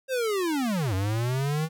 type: linear two-way sweep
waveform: square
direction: down then up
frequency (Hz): 539 to 91.8 to 162.6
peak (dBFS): -25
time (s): 0.08-1.69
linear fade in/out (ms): 50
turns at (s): 0.94
effects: none